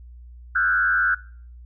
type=tone with frequency modulation; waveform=sine; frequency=1480 Hz; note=F#6; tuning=in tune; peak=-17 dBFS; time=0.55-1.15 s; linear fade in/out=10 ms; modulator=95.6 Hz; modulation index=1.2; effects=noise-tail reverb RT60 0.5 s tail -21 dB re dry + added 60 Hz sine -40 dBFS peak until 1.65 s